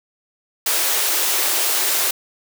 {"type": "high-pass noise", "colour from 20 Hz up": "white", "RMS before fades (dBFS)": -19, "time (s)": [0.66, 2.11], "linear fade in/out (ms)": 5, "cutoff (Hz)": 310, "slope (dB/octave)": 96, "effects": []}